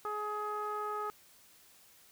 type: tone with low-pass filter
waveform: sawtooth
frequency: 420.6 Hz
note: G#4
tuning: 22 cents sharp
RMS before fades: -37 dBFS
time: 0.05-1.1 s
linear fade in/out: 0 ms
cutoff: 1200 Hz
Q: 6.4
effects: white hiss -61 dBFS RMS until 2.11 s